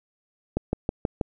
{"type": "click train", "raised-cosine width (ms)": 2, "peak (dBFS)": -10, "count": 5, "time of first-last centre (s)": [0.57, 1.212], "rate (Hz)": 6.23, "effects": []}